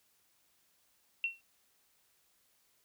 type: tone with exponential decay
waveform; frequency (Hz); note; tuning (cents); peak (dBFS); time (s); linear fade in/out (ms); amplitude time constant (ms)
sine; 2722; F7; -45; -27; 1.24-1.41; 1; 35
effects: white hiss -72 dBFS RMS until 2.84 s